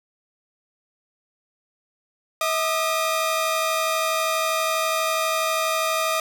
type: tone pair together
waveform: sawtooth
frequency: 644 / 1215.7 Hz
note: E5 / D#6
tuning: -41 / -41 cents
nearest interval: major seventh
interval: 1100 cents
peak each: -20 dBFS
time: 2.41-6.2 s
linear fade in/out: 2 ms
effects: none

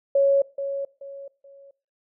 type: tone with echo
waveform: sine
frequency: 554.4 Hz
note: C#5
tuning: in tune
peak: -15 dBFS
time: 0.15-0.42 s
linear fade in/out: 5 ms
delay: 430 ms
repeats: 3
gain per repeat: -10 dB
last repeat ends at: 1.71 s
effects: noise-tail reverb RT60 0.4 s tail -21 dB re dry

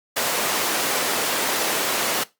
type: high-pass noise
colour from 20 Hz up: pink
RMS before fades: -23 dBFS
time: 0.16-2.24 s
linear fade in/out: 10 ms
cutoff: 390 Hz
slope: 12 dB/octave
effects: noise-tail reverb RT60 0.2 s tail -18 dB re dry + Opus 48 kbps

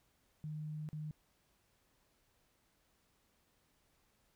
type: tone with dropouts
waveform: sine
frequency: 153 Hz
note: D#3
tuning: 29 cents flat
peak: -40 dBFS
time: 0.44-1.11 s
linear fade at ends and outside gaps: 0 ms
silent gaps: 0.889-0.93 s
effects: pink hiss -75 dBFS RMS until 4.35 s

